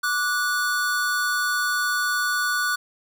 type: tone pair together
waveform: square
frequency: 1166.7 / 1470 Hz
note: D6 / F#6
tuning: -12 / -12 cents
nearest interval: major third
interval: 400 cents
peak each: -28 / -23 dBFS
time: 0.03-2.76 s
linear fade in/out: 10 ms
effects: none